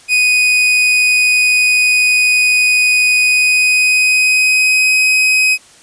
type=tone with pitch glide; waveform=40% pulse; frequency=2489 to 2522 Hz; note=D#7 to D#7; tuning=0 to +23 cents; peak=-8 dBFS; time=0.08-5.58 s; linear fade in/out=50 ms; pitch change=+23 cents; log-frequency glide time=3.18-4.95 s; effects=white hiss -43 dBFS RMS until 5.82 s + resampled to 22050 Hz